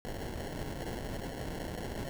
pink noise with sample-and-hold, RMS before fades -39 dBFS, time 0.05-2.09 s, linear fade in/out 0 ms, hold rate 1225 Hz, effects none

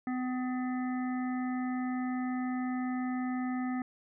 harmonic tone with a mistuned harmonic, 253.3 Hz, B3, 44 cents sharp, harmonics 1 / 3 / 5 / 7 / 8, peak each -31 / -41 / -45 / -48 / -49 dBFS, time 0.07-3.82 s, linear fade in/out 2 ms, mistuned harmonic 5, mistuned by -16 cents, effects none

